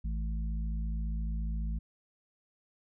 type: harmonic tone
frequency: 54.5 Hz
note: A1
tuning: 16 cents flat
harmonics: 1 / 3 / 4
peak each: -31 / -41 / -45 dBFS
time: 0.04-1.79 s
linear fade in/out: 10 ms
effects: none